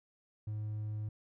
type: tone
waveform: triangle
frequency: 106.6 Hz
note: G#2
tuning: 46 cents sharp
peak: -33 dBFS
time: 0.47-1.09 s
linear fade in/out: 5 ms
effects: tanh soft clip ceiling -29 dBFS